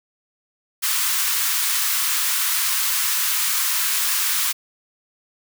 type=high-pass noise; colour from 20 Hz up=white; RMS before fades=-21 dBFS; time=0.82-4.53 s; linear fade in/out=20 ms; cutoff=980 Hz; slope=48 dB/octave; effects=none